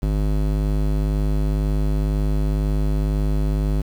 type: tone with band-pass filter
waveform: square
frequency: 51 Hz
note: G#1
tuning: 31 cents flat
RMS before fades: -20 dBFS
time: 0.02-3.82 s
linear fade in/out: 10 ms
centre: 140 Hz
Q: 0.51
effects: 7-bit